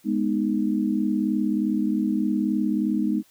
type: chord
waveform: sine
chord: G# minor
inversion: none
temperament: equal with one note detuned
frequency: 207.7 / 246.9 / 310.2 Hz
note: G#3 / B3 / D#4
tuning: 0 / 0 / -5 cents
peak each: -24 / -26 / -25 dBFS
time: 0.04-3.23 s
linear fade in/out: 50 ms
effects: white hiss -59 dBFS RMS until 3.3 s